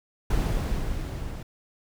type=noise with level ramp; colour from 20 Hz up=brown; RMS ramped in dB=-23 to -35 dBFS; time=0.3-1.43 s; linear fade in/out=5 ms; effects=none